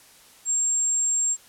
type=tone; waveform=sine; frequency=7459 Hz; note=A#8; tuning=in tune; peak=-20 dBFS; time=0.45-1.37 s; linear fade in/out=50 ms; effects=white hiss -52 dBFS RMS until 1.48 s + low-pass 12000 Hz 12 dB/octave